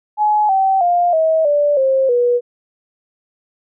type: tone with pitch steps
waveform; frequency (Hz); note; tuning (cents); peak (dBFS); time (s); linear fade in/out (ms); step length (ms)
sine; 845 / 770.4 / 702.4 / 640.4 / 583.9 / 532.3 / 485.3; G#5 / G5 / F5 / D#5 / D5 / C5 / B4; +30 / -30 / +10 / +50 / -10 / +30 / -30; -11; 0.17-2.41; 50; 320
effects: none